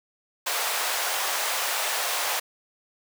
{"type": "high-pass noise", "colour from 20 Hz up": "pink", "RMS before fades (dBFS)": -27, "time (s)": [0.46, 2.4], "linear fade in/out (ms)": 10, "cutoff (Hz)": 610, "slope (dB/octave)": 24, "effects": []}